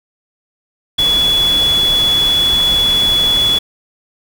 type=tone in noise; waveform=sine; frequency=3404 Hz; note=G#7; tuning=42 cents sharp; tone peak=-10 dBFS; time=0.98-3.59 s; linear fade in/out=10 ms; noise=pink; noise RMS=-23 dBFS; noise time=0.98-3.59 s; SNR=+10 dB; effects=none